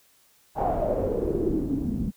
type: noise with low-pass filter sweep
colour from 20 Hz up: pink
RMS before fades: -26 dBFS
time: 0.55-2.12 s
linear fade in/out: 50 ms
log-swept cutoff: 800 to 200 Hz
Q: 7.2
effects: white hiss -61 dBFS RMS until 2.16 s